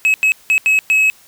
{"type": "tone bursts at uneven times", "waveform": "triangle", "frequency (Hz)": 2569, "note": "E7", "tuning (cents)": -45, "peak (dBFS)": -8, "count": 5, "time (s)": [[0.05, 0.14], [0.23, 0.32], [0.5, 0.58], [0.66, 0.79], [0.9, 1.1]], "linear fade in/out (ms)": 0, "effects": ["white hiss -47 dBFS RMS until 1.27 s"]}